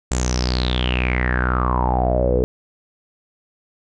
sawtooth tone with low-pass filter sweep, 62.1 Hz, B1, 10 cents sharp, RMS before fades -19 dBFS, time 0.11-2.44 s, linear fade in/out 0 ms, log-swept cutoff 7600 to 440 Hz, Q 9.8, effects none

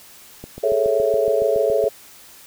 click train, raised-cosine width 2 ms, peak -20 dBFS, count 11, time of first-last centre 0.44-1.841 s, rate 7.14 Hz
sine chord, A major seventh, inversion third, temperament equal with one note detuned, 413.4 / 440 / 554.4 / 659.3 Hz, G#4 / A4 / C#5 / E5, -8 / 0 / 0 / 0 cents, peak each -23 / -20 / -20 / -22 dBFS, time 0.63-1.89 s, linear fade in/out 10 ms
effects white hiss -45 dBFS RMS until 2.46 s

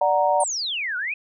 sine chord, D augmented, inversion none, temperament equal, 587.3 / 740 / 932.3 Hz, D5 / F#5 / A#5, 0 / 0 / 0 cents, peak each -21 dBFS, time 0.01-0.44 s, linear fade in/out 5 ms
sine exponential two-way sweep, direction down then up, 9450 to 1406 to 2596 Hz, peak -24 dBFS, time 0.4-1.14 s, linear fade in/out 5 ms, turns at 0.97 s
effects none

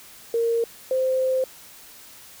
sine tone pair in turn, 463.1 / 519.8 Hz, A#4 / C5, -11 / -11 cents, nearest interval major second, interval 200 cents, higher second, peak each -19 dBFS, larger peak neither, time 0.34-0.64 / 0.91-1.44 s, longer second, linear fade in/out 2 ms, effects white hiss -46 dBFS RMS until 2.4 s

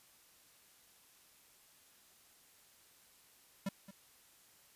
square tone with echo, 196 Hz, G3, in tune, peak -35 dBFS, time 3.66-3.69 s, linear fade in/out 5 ms, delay 220 ms, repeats 1, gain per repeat -15 dB, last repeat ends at 3.91 s, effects white hiss -65 dBFS RMS until 4.75 s + resampled to 32000 Hz

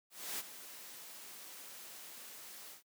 white noise with ADSR envelope, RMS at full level -39 dBFS, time 0.1-2.83 s, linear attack 290 ms, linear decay 29 ms, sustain -12 dB, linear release 120 ms, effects noise-tail reverb RT60 0.1 s tail -26 dB re dry + high-pass 200 Hz 12 dB/octave

